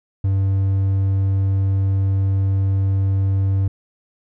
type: tone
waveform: triangle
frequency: 97 Hz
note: G2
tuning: 18 cents flat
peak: -13 dBFS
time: 0.24-3.68 s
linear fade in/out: 5 ms
effects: none